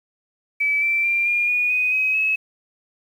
sine tone with pitch steps, 2300 / 2338 / 2376 / 2414 / 2454 / 2494 / 2534 / 2576 Hz, D7 / D7 / D7 / D7 / D#7 / D#7 / D#7 / E7, -37 / -8 / +20 / +47 / -25 / +3 / +31 / -41 cents, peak -17 dBFS, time 0.6-2.36 s, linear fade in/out 10 ms, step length 220 ms, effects 8-bit

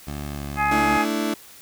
15% pulse tone with pitch glide, 72.6 to 70.86 Hz, D2 to C#2, -19 to +39 cents, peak -23 dBFS, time 0.07-0.98 s, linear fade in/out 5 ms, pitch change -42 cents, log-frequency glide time 0.24-0.47 s
harmonic tone, 420 Hz, G#4, 19 cents sharp, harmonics 2 / 3 / 4 / 5 / 6, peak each -21 / -25 / -27 / -29 / -31 dBFS, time 0.56-1.06 s, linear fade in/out 50 ms
35% pulse chord, A suspended fourth, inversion none, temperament just, 220 / 293.3 / 330 Hz, A3 / D4 / E4, 0 / -2 / +2 cents, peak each -25 dBFS, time 0.71-1.34 s, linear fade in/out 5 ms
effects white hiss -46 dBFS RMS until 1.61 s

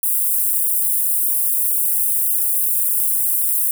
white high-pass noise, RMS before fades -18 dBFS, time 0.03-3.71 s, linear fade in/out 2 ms, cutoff 9000 Hz, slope 48 dB/octave, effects none

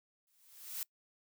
blue noise with exponential growth, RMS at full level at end -37 dBFS, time 0.27-0.83 s, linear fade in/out 1 ms, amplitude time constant 120 ms, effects noise-tail reverb RT60 0.1 s tail -24 dB re dry

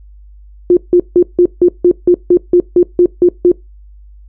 sine tone bursts, 354 Hz, F4, 23 cents sharp, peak -3 dBFS, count 13, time 0.7-3.517 s, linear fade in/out 2 ms, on 69 ms, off 160 ms, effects noise-tail reverb RT60 0.2 s tail -22 dB re dry + added 50 Hz sine -35 dBFS peak until 4.28 s

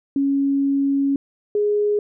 sine tone pair in turn, 277.2 / 415.3 Hz, C#4 / G#4, 0 / 0 cents, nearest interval perfect fifth, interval 700 cents, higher second, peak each -16 dBFS, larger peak neither, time 0.16-1.16 / 1.55-1.99 s, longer first, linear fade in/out 2 ms, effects none

